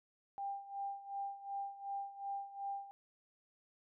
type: tone with tremolo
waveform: sine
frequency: 795 Hz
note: G5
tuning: 24 cents sharp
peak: -37 dBFS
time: 0.38-2.91 s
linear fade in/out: 0 ms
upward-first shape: sine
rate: 2.7 Hz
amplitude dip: 80%
effects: none